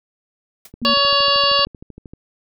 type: noise with exponential decay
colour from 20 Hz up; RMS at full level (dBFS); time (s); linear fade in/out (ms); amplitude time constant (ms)
white; -34; 0.65-0.72; 5; 15
type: click train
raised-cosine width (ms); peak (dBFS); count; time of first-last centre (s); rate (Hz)
3; -24; 19; 0.74-2.135; 12.9
type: tone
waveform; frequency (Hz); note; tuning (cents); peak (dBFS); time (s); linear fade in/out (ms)
sine; 233; A#3; -1; -21; 0.82-0.94; 5
type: harmonic tone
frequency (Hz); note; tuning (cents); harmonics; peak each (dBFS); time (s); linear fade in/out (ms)
563; C#5; +27; 1 / 2 / 3 / 5 / 6 / 7 / 8 / 9; -21 / -18 / -27 / -19 / -24 / -26 / -19 / -30; 0.85-1.65; 0
effects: none